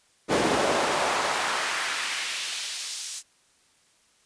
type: noise with high-pass filter sweep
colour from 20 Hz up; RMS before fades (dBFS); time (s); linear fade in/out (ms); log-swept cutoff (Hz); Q
brown; -27; 0.28-3.23; 50; 330 to 6400; 1.1
effects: white hiss -63 dBFS RMS until 4.25 s + resampled to 22050 Hz